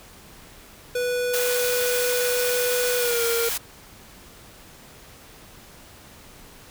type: tone with pitch glide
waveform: square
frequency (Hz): 492.1 to 465.6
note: B4 to A#4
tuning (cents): -6 to -2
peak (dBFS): -23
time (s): 0.95-3.49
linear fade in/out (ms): 5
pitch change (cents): -96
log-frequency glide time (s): 2.96-3.24
type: high-pass noise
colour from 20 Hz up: white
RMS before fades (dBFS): -27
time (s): 1.33-3.58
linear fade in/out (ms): 10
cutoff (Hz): 700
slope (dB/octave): 12
effects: pink hiss -47 dBFS RMS until 6.7 s